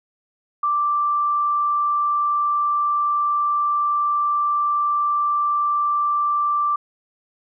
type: tone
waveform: sine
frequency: 1174.7 Hz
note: D6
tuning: in tune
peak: -17 dBFS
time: 0.63-6.76 s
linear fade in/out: 5 ms
effects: none